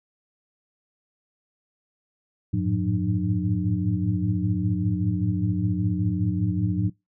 sine tone cluster, 92.1 / 106.2 / 111.3 / 179.8 / 300.1 Hz, F#2 / G#2 / A2 / F#3 / D4, -7 / +39 / +20 / -49 / +38 cents, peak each -29 / -27 / -29 / -25 / -30 dBFS, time 2.53-6.9 s, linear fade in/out 10 ms, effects noise-tail reverb RT60 0.2 s tail -24 dB re dry

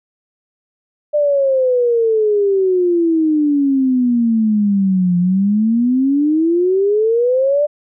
sine exponential two-way sweep, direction down then up, 600 to 174.61 to 600 Hz, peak -11 dBFS, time 1.13-7.67 s, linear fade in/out 20 ms, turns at 5.18 s, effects none

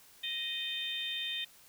harmonic tone with a mistuned harmonic, 622.3 Hz, D#5, in tune, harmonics 3 / 4 / 5 / 6, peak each -44 / -42 / -39 / -37 dBFS, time 0.23-1.45 s, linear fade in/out 10 ms, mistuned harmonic 6, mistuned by -49 cents, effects white hiss -59 dBFS RMS until 1.68 s

